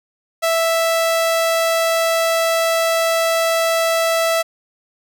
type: tone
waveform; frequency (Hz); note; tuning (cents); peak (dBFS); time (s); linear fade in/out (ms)
sawtooth; 659.3; E5; 0; -11; 0.42-4.43; 20
effects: none